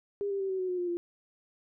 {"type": "tone with pitch steps", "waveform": "sine", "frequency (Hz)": [403.9, 395.1, 386.6, 378.2, 370, 361.9, 354.1, 346.4], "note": ["G#4", "G4", "G4", "F#4", "F#4", "F#4", "F4", "F4"], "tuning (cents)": [-48, 14, -24, 38, 0, -38, 24, -14], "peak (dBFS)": -29, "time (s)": [0.21, 0.97], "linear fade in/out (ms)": 0, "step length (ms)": 95, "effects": []}